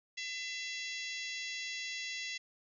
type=harmonic tone with a mistuned harmonic; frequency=673 Hz; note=E5; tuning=36 cents sharp; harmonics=3 / 4 / 5 / 6 / 7 / 8 / 9 / 10; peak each=-42 / -44 / -46 / -48 / -49 / -50 / -51 / -52 dBFS; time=0.17-2.38 s; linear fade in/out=10 ms; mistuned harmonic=9; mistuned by=+33 cents; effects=none